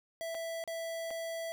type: tone with dropouts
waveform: square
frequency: 660 Hz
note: E5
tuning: 2 cents sharp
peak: -37 dBFS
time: 0.21-1.52 s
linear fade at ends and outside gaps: 0 ms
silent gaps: 0.346-0.35 / 0.639-0.676 / 1.106-1.11 s
effects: 12-bit